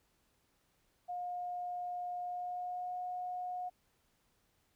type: tone with pitch glide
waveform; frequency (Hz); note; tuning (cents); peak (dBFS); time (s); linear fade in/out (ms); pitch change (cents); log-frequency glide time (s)
sine; 714 to 724; F5 to F#5; +38 to -38; -37; 1.08-3.7; 20; +24; 2.22-2.98
effects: pink hiss -75 dBFS RMS until 4.75 s